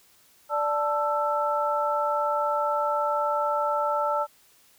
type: tone cluster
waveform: sine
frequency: 587 / 880 / 1328 Hz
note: D5 / A5 / E6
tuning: -1 / 0 / +12 cents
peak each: -27 dBFS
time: 0.49-4.27 s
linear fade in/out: 50 ms
effects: white hiss -59 dBFS RMS until 4.78 s